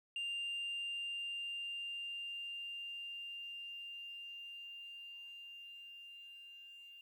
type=tone with level ramp; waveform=sine; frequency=2794 Hz; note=F7; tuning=in tune; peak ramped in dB=-35 to -53 dBFS; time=0.16-7.01 s; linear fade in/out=2 ms; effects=tanh soft clip ceiling -36 dBFS + 12-bit